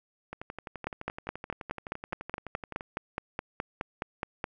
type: two click trains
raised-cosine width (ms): 0.5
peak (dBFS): -16 / -23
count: 18 / 30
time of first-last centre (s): 0.87-4.441 / 0.33-2.809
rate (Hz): 4.76 / 11.7
effects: none